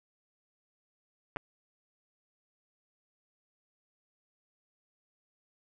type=clicks; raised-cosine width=0.5 ms; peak=-20 dBFS; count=2; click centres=1.362 / 1.369 s; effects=none